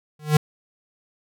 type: tone with exponential growth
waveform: square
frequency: 151.5 Hz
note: D#3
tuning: 46 cents flat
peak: -10 dBFS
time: 0.19-0.37 s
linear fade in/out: 5 ms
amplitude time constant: 38 ms
effects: none